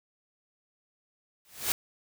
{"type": "noise with exponential growth", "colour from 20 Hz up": "white", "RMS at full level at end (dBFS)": -24, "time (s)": [1.45, 1.72], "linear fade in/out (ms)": 0, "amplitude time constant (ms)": 57, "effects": []}